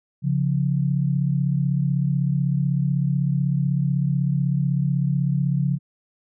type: tone pair together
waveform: sine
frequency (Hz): 138.59 / 174.61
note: C#3 / F3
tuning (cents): 0 / 0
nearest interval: major third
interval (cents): 400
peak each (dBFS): -20 / -23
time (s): 0.22-5.79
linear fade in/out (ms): 50
effects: none